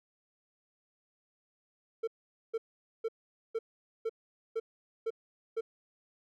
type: tone bursts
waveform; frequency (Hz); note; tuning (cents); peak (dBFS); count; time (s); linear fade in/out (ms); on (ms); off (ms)
triangle; 451; A4; +43; -28; 8; 2.03-5.61; 10; 45; 460
effects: none